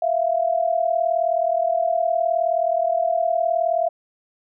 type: tone pair together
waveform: sine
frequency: 659.3 / 698.5 Hz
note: E5 / F5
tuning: 0 / 0 cents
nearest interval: minor second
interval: 100 cents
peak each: -20 / -21 dBFS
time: 0.02-3.89 s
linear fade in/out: 5 ms
effects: none